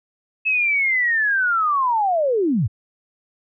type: linear sweep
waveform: sine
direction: down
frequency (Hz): 2609 to 83.9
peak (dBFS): -16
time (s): 0.45-2.68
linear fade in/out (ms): 20
effects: none